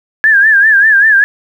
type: tone with vibrato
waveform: sine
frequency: 1681 Hz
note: G#6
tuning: 20 cents sharp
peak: -4 dBFS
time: 0.24-1.24 s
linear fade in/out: 0 ms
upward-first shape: sine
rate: 5.1 Hz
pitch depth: 110 cents each way
effects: 7-bit